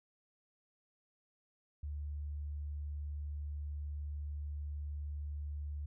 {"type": "tone", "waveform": "sine", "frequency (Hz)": 73.42, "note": "D2", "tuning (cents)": 0, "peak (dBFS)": -38, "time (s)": [1.83, 5.86], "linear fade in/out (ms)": 5, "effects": []}